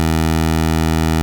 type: tone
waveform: 15% pulse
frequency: 80.2 Hz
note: E2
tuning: 47 cents flat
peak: -7 dBFS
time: 0-1.22 s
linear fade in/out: 0 ms
effects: none